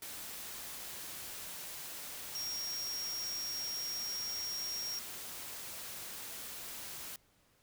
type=tone in noise; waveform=sine; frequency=5588 Hz; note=F8; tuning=in tune; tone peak=-37 dBFS; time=2.35-4.99 s; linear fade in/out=2 ms; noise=white; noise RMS=-45 dBFS; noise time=0.02-7.16 s; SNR=+5 dB; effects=pink hiss -70 dBFS RMS until 7.62 s